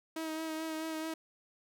sawtooth tone with vibrato, 318.3 Hz, D#4, 39 cents sharp, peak -32 dBFS, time 0.16-1.14 s, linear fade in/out 5 ms, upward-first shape sine, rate 4.6 Hz, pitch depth 23 cents each way, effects none

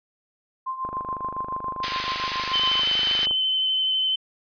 sine tone with tremolo, 1046.5 Hz, C6, in tune, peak -24 dBFS, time 0.66-2.81 s, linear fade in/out 10 ms, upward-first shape triangle, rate 7.1 Hz, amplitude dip 75%
click train, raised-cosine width 1 ms, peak -21 dBFS, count 63, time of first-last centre 0.85-3.31 s, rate 25.2 Hz
pink high-pass noise, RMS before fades -27 dBFS, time 1.83-3.26 s, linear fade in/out 5 ms, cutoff 1900 Hz, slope 12 dB/octave
sine tone with vibrato, 3060 Hz, G7, 42 cents flat, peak -20 dBFS, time 2.53-4.16 s, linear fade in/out 10 ms, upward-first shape triangle, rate 12 Hz, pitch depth 14 cents each way
effects resampled to 11025 Hz

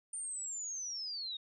sine linear sweep, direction down, 9070 to 3681 Hz, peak -38 dBFS, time 0.13-1.37 s, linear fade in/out 5 ms, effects none

